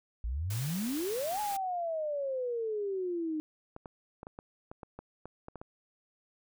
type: exponential two-way sweep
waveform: sine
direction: up then down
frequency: 53.2 to 851 to 304.1 Hz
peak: -31 dBFS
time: 0.24-3.4 s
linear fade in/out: 0 ms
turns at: 1.4 s
type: noise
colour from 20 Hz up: white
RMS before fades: -42 dBFS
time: 0.5-1.57 s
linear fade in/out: 5 ms
type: clicks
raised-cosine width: 1 ms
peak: -29 dBFS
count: 12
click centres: 3.764 / 3.858 / 4.231 / 4.269 / 4.389 / 4.715 / 4.832 / 4.99 / 5.256 / 5.484 / 5.557 / 5.615 s
effects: none